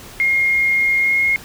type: tone with pitch glide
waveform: sine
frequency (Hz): 2137 to 2151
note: C7 to C7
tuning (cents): +36 to +47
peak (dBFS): -13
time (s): 0.2-1.36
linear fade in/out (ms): 0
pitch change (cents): +11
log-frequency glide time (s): 0.99-1.14
effects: pink hiss -38 dBFS RMS until 1.44 s

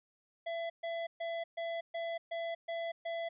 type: tone bursts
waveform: square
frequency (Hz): 670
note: E5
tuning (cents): +28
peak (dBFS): -36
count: 8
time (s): 0.46-3.29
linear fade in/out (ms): 10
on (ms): 240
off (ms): 130
effects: resampled to 8000 Hz

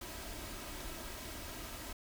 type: noise with comb filter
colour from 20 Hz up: pink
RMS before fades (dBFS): -45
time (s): 0.01-1.93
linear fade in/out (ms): 5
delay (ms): 3.1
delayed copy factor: +0.5
effects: none

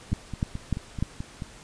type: two click trains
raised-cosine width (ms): 5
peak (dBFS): -12 / -20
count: 4 / 7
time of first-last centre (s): 0.13-1.026 / 0.12-1.422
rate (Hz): 3.35 / 4.61
effects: pink hiss -48 dBFS RMS until 1.63 s + resampled to 22050 Hz

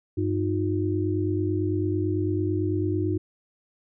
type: tone cluster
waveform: sine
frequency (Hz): 98.1 / 311 / 360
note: G2 / D#4 / F#4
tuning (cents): +2 / -1 / -47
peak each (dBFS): -26 / -27 / -28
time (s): 0.17-3.18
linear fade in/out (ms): 10
effects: none

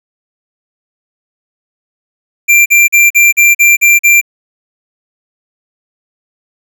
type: tone bursts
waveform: square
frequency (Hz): 2368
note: D7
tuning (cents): +14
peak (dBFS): -4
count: 8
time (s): 2.48-4.214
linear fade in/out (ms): 20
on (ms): 180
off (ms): 42
effects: none

